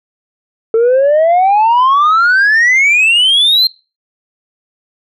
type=exponential sweep; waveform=sine; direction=up; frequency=442.3 to 4200 Hz; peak=-4 dBFS; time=0.74-3.67 s; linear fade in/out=2 ms; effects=noise-tail reverb RT60 0.3 s tail -22 dB re dry + tanh soft clip ceiling -5 dBFS